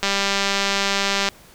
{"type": "click train", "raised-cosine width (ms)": 0.2, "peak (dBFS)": -3, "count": 250, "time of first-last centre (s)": [0.03, 1.288], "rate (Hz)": 198, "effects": ["pink hiss -48 dBFS RMS until 1.54 s"]}